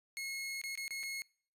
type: tone with dropouts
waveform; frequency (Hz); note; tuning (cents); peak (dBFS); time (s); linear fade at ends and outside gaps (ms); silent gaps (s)
sawtooth; 2169; C#7; -38; -35; 0.17-1.22; 0; 0.615-0.638 / 0.754-0.775 / 0.88-0.907 / 1.031-1.035
effects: noise-tail reverb RT60 0.5 s tail -25 dB re dry + resampled to 32000 Hz